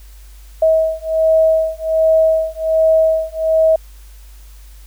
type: beating tone pair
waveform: sine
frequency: 640 / 641.3 Hz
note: D#5 / E5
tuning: +49 / -48 cents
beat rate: 1.3 Hz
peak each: -14 dBFS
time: 0.62-3.76 s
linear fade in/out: 5 ms
effects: added 50 Hz sine -36 dBFS peak until 4.86 s + white hiss -49 dBFS RMS until 4.86 s